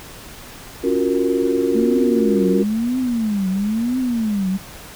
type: chord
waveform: sine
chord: Gb major seventh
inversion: second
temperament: equal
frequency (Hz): 277.2 / 349.2 / 370 / 466.2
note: Db4 / F4 / Gb4 / Bb4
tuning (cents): 0 / 0 / 0 / 0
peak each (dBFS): -21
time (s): 0.83-2.64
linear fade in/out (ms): 20
type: tone with vibrato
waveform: sine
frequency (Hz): 220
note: A3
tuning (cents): 0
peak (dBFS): -17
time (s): 1.74-4.58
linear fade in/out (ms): 20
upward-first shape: triangle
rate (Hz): 1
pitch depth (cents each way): 300
effects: pink hiss -38 dBFS RMS until 4.95 s